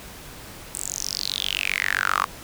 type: tone with high-pass filter sweep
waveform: sawtooth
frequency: 47.64 Hz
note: G1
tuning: 49 cents flat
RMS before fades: -26 dBFS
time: 0.74-2.25 s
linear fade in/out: 10 ms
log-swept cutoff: 8600 to 1100 Hz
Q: 7.5
effects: pink hiss -41 dBFS RMS until 2.43 s